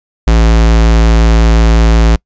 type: tone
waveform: square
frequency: 55.9 Hz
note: A1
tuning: 28 cents sharp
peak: -5 dBFS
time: 0.27-2.16 s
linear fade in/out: 5 ms
effects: noise-tail reverb RT60 0.1 s tail -26 dB re dry + resampled to 16000 Hz